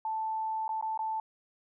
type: tone with dropouts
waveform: sine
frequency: 880 Hz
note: A5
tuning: in tune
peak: -30 dBFS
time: 0.05-1.2 s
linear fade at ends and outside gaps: 2 ms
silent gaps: 0.68-0.691 / 0.812-0.825 / 0.976-0.991 s
effects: none